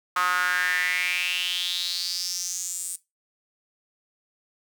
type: tone with high-pass filter sweep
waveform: sawtooth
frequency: 180 Hz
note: F#3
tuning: 47 cents flat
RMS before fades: -27 dBFS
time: 0.16-2.96 s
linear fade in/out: 5 ms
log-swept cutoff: 1200 to 8600 Hz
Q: 5.9
effects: noise-tail reverb RT60 0.2 s tail -17 dB re dry